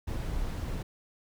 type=noise; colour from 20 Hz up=brown; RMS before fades=-33 dBFS; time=0.07-0.83 s; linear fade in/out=10 ms; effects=none